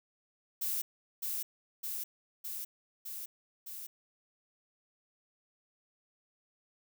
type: noise with echo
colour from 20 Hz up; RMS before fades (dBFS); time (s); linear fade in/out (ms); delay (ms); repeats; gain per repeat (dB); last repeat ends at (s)
violet; -34; 0.61-0.82; 10; 610; 5; -2; 3.87
effects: none